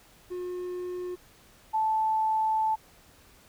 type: tone pair in turn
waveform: triangle / sine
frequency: 359.7 / 875.5 Hz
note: F#4 / A5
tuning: -49 / -9 cents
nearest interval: octave + minor third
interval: 1540 cents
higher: second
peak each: -30 / -23 dBFS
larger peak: second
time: 0.3-1.16 / 1.73-2.76 s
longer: second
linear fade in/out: 20 ms
effects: pink hiss -57 dBFS RMS until 3.48 s